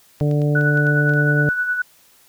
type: clicks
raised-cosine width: 0.2 ms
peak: -24 dBFS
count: 8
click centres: 0.203 / 0.313 / 0.418 / 0.611 / 0.774 / 0.868 / 1.094 / 1.137 s
type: harmonic tone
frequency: 147.2 Hz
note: D3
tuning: 4 cents sharp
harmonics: 1 / 2 / 3 / 4 / 5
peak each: -16 / -24 / -25 / -27 / -38 dBFS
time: 0.21-1.49 s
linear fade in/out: 0 ms
type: tone with tremolo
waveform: sine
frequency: 1480 Hz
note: F#6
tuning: in tune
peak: -16 dBFS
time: 0.55-1.82 s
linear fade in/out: 5 ms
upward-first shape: sine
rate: 9.7 Hz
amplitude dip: 50%
effects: white hiss -53 dBFS RMS until 2.28 s